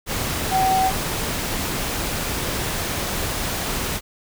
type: tone in noise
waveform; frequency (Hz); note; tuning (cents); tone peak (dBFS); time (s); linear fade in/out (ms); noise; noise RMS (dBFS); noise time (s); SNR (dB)
sine; 760; F#5; +46; -16; 0.5-0.92; 50; pink; -25; 0.06-4.01; +6
effects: none